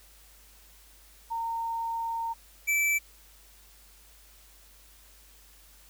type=tone pair in turn; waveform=sine / square; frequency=917 / 2320 Hz; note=A#5 / D7; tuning=-29 / -22 cents; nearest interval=octave + major third; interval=1607 cents; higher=second; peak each=-29 / -24 dBFS; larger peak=second; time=1.3-2.34 / 2.67-2.99 s; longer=first; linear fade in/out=20 ms; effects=added 50 Hz sine -57 dBFS peak until 5.89 s + white hiss -57 dBFS RMS until 5.89 s